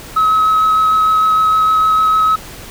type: tone with vibrato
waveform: sine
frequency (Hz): 1281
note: E6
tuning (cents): -50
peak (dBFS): -7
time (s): 0.16-2.36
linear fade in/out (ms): 10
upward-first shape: triangle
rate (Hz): 6.6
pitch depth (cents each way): 10
effects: tanh soft clip ceiling -7 dBFS + pink hiss -33 dBFS RMS until 2.7 s